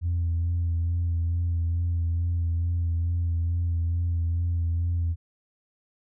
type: tone with vibrato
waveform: sine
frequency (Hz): 85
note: F2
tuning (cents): -46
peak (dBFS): -21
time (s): 0.01-5.16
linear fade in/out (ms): 50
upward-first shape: sine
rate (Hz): 2.3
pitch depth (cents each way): 27
effects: tanh soft clip ceiling -20 dBFS